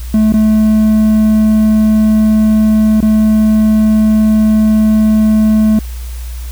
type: tone with dropouts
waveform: triangle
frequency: 216.3 Hz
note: A3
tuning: 29 cents flat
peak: -4 dBFS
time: 0.14-5.79 s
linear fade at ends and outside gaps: 2 ms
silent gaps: 0.323-0.339 / 3.005-3.027 s
effects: added 60 Hz sine -20 dBFS peak until 6.51 s + white hiss -36 dBFS RMS until 6.51 s